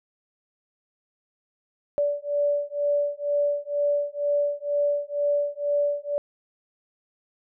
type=beating tone pair; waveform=sine; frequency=578 / 580.1 Hz; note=D5 / D5; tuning=-28 / -21 cents; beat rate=2.1 Hz; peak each=-25 dBFS; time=1.98-6.18 s; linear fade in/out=0 ms; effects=none